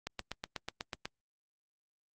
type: click train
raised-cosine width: 0.2 ms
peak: -19 dBFS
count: 9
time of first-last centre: 0.07-1.055 s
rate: 8.12 Hz
effects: Opus 48 kbps